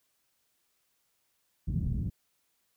white low-pass noise, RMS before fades -31 dBFS, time 1.67-2.1 s, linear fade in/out 10 ms, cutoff 170 Hz, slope 24 dB/octave, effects white hiss -75 dBFS RMS until 2.76 s

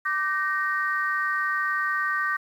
sine chord, G minor, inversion second, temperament equal with one note detuned, 1174.7 / 1538.4 / 1864.7 Hz, D6 / G6 / Bb6, 0 / -33 / 0 cents, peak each -27 dBFS, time 0.05-2.37 s, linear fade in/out 10 ms, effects tanh soft clip ceiling -13 dBFS + 9-bit

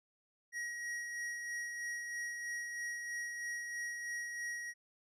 square tone with tremolo, 1900 Hz, A#6, 33 cents sharp, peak -38 dBFS, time 0.52-4.74 s, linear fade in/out 50 ms, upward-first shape sine, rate 3.1 Hz, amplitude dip 35%, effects low-pass 9000 Hz 12 dB/octave

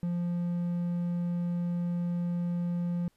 triangle tone, 174.1 Hz, F3, 5 cents flat, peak -26 dBFS, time 0.03-3.08 s, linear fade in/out 0 ms, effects pink hiss -71 dBFS RMS until 3.16 s + resampled to 32000 Hz

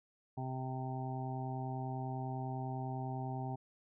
harmonic tone, 130 Hz, C3, 11 cents flat, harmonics 1 / 2 / 3 / 5 / 6 / 7, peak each -39 / -45 / -49 / -50 / -44 / -50 dBFS, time 0.37-3.56 s, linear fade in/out 10 ms, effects none

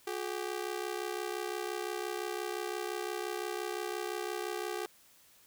sawtooth ring-modulated tone, 392 Hz, G4, in tune, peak -28 dBFS, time 0.07-4.86 s, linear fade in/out 0 ms, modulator 32.9 Hz, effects white hiss -62 dBFS RMS until 5.46 s

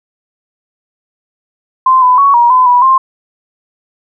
sine tone with pitch steps, 1039 / 1003 / 1116 / 951 / 1015 / 980 / 1055 Hz, C6 / B5 / C#6 / A#5 / B5 / B5 / C6, -12 / +26 / +11 / +34 / +47 / -14 / +14 cents, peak -4 dBFS, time 1.86-2.98 s, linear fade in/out 5 ms, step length 160 ms, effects none

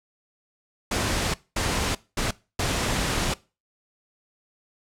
pink noise bursts at uneven times, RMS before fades -25 dBFS, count 4, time 0.91-1.34 / 1.56-1.95 / 2.17-2.31 / 2.59-3.34 s, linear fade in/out 5 ms, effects noise-tail reverb RT60 0.3 s tail -21 dB re dry + low-pass 9000 Hz 12 dB/octave

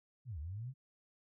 sine linear two-way sweep, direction down then up, 138.59 to 69.3 to 138.59 Hz, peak -40 dBFS, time 0.25-0.74 s, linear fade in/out 50 ms, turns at 0.39 s, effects none

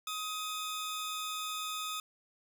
sawtooth tone pair together, 1258 / 3558 Hz, D#6 / A7, +19 / +19 cents, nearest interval octave + tritone, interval 1800 cents, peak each -34 / -37 dBFS, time 0.07-2 s, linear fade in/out 2 ms, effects none

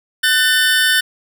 25% pulse tone pair together, 1503.5 / 1788 Hz, F#6 / A6, +27 / +27 cents, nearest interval minor third, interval 300 cents, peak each -11 dBFS, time 0.23-1.01 s, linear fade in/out 10 ms, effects none

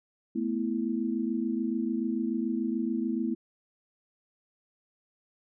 sine chord, A suspended second, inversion none, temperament equal, 220 / 246.9 / 329.6 Hz, A3 / B3 / E4, 0 / 0 / 0 cents, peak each -31 / -31 / -32 dBFS, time 0.35-3.35 s, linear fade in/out 10 ms, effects none

